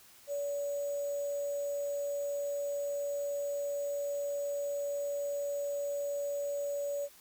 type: tone with sample-and-hold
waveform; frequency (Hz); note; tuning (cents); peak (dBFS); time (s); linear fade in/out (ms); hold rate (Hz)
sine; 571; D5; -49; -32; 0.27-7.09; 50; 7350
effects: white hiss -58 dBFS RMS until 7.2 s